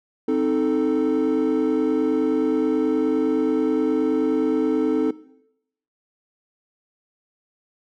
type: chord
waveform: triangle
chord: A diminished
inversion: first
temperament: equal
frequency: 261.6 / 311.1 / 440 Hz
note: C4 / Eb4 / A4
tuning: 0 / 0 / 0 cents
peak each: -20 dBFS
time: 0.28-5.11 s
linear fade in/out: 5 ms
effects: noise-tail reverb RT60 0.8 s tail -19 dB re dry + tanh soft clip ceiling -10 dBFS